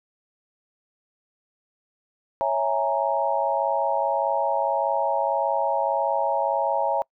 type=chord; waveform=sine; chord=A# half-diminished seventh; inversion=first; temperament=equal; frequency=554.4 / 659.3 / 830.6 / 932.3 Hz; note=C#5 / E5 / G#5 / A#5; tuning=0 / 0 / 0 / 0 cents; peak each=-26 dBFS; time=2.41-7.02 s; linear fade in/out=0 ms; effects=noise-tail reverb RT60 0.1 s tail -26 dB re dry